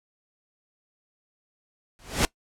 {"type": "noise with exponential growth", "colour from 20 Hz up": "pink", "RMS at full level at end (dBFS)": -17, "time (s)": [1.99, 2.25], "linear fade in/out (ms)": 0, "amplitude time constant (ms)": 55, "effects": ["noise-tail reverb RT60 0.1 s tail -22 dB re dry", "low-pass 10000 Hz 12 dB/octave"]}